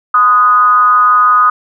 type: tone with frequency modulation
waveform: sine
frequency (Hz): 1242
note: D#6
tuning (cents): -3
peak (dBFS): -5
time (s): 0.14-1.5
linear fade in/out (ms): 5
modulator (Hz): 222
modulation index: 0.51
effects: none